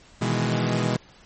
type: chord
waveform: sawtooth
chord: E major seventh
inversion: second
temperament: equal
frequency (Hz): 123.47 / 155.56 / 164.81 / 207.7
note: B2 / D#3 / E3 / G#3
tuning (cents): 0 / 0 / 0 / 0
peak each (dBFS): -21 / -27 / -24 / -23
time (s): 0.21-0.97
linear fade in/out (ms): 10
effects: pink hiss -52 dBFS RMS until 1.25 s + MP3 32 kbps